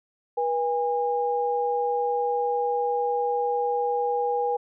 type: tone pair together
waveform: sine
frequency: 484 / 815 Hz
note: B4 / G#5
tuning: -35 / -33 cents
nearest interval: major sixth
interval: 902 cents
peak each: -25 dBFS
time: 0.37-4.57 s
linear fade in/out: 10 ms
effects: none